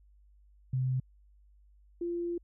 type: tone pair in turn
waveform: sine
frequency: 129.2 / 344.9 Hz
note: C3 / F4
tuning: -21 / -22 cents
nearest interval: octave + perfect fourth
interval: 1699 cents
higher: second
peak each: -27 / -31 dBFS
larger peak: first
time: 0.73-1 / 2.01-2.38 s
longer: second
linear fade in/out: 5 ms
effects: added 50 Hz sine -58 dBFS peak until 2.43 s